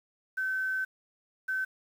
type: tone pair in turn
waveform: sine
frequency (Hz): 1532 / 1532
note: G6 / G6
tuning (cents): -40 / -40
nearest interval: unison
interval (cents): 0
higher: neither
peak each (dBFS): -28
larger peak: neither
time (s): 0.37-0.85 / 1.48-1.65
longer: first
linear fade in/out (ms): 10
effects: 9-bit